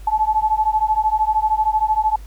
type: beating tone pair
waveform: sine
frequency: 858 / 871 Hz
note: A5 / A5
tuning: -44 / -18 cents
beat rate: 13 Hz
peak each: -18 dBFS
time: 0.07-2.16 s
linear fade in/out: 5 ms
effects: added 50 Hz sine -33 dBFS peak until 2.26 s + pink hiss -50 dBFS RMS until 2.26 s